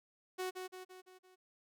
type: tone with echo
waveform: sawtooth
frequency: 370 Hz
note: F#4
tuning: in tune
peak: -33 dBFS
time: 0.38-0.51 s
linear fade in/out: 20 ms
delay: 170 ms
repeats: 5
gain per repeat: -5 dB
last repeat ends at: 1.36 s
effects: none